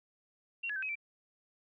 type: tone with pitch steps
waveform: sine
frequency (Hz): 2745 / 1691 / 1551 / 2543 / 2338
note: F7 / G#6 / G6 / D#7 / D7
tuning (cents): -31 / +31 / -19 / +37 / -8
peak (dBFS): -34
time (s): 0.63-0.955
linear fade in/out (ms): 10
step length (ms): 65
effects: none